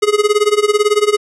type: tone with tremolo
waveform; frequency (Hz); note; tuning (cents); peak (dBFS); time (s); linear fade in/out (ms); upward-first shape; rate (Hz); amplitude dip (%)
square; 418.1; G#4; +12; -8; 0.02-1.17; 10; sine; 18; 90
effects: resampled to 24000 Hz